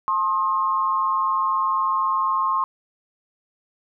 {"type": "tone with amplitude modulation", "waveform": "sine", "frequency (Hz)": 1066, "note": "C6", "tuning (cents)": 32, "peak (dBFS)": -15, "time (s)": [0.08, 2.64], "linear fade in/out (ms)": 0, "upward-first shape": "sine", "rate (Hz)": 180, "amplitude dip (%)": 75, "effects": []}